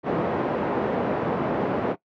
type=band-pass noise; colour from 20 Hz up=white; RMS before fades=-25 dBFS; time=0.03-1.96 s; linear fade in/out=50 ms; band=170 to 590 Hz; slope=12 dB/octave; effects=noise-tail reverb RT60 0.1 s tail -18 dB re dry + low-pass 3000 Hz 12 dB/octave